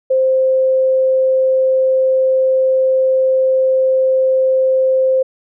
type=tone; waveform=sine; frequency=523.3 Hz; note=C5; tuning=in tune; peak=-10 dBFS; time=0.1-5.23 s; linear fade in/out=10 ms; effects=none